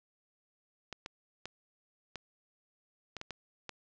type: clicks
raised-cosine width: 0.2 ms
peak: -23 dBFS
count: 8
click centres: 0.927 / 1.061 / 1.456 / 2.157 / 3.167 / 3.214 / 3.307 / 3.693 s
effects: low-pass 7000 Hz 12 dB/octave